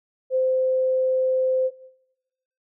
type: tone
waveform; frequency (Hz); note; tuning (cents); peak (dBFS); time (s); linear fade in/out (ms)
sine; 518; C5; -17; -18; 0.3-1.71; 50
effects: noise-tail reverb RT60 1.0 s tail -20 dB re dry